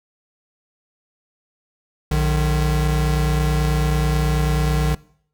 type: tone pair together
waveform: square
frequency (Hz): 60.37 / 151.9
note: B1 / D#3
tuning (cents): -39 / -41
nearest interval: octave + major third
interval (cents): 1598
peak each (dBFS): -20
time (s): 2.11-4.95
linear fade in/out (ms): 5
effects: noise-tail reverb RT60 0.6 s tail -22 dB re dry